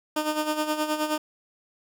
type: tone with tremolo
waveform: 15% pulse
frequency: 305.6 Hz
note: D#4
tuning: 31 cents flat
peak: -16 dBFS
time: 0.16-1.18 s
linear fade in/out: 5 ms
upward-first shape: sine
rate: 9.5 Hz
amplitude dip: 65%
effects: none